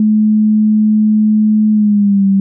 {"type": "tone with pitch glide", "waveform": "sine", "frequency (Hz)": [214.3, 195.38], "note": ["A3", "G3"], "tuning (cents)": [-45, -5], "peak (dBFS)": -7, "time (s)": [0, 2.4], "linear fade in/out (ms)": 2, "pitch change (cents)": -160, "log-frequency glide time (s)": [1.72, 2.26], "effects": []}